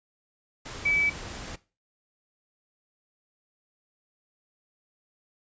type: tone in noise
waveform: sine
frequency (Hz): 2296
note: D7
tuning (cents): -40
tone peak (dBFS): -21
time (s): 0.85-1.1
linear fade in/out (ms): 10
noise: pink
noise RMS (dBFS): -39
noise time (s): 0.65-1.56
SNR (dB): +15
effects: noise-tail reverb RT60 0.3 s tail -18 dB re dry + resampled to 16000 Hz